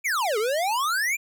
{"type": "exponential two-way sweep", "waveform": "square", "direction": "down then up", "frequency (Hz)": [2452, 405.5, 2452], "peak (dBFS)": -23, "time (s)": [0.04, 1.17], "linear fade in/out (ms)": 20, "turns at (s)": 0.38, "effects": []}